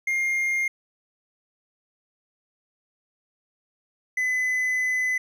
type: tone pair in turn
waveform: triangle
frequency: 2121 / 2013 Hz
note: C7 / B6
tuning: +23 / +33 cents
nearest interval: minor second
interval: 90 cents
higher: first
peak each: -20 dBFS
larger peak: neither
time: 0.07-0.68 / 4.17-5.18 s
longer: second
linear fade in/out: 5 ms
effects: none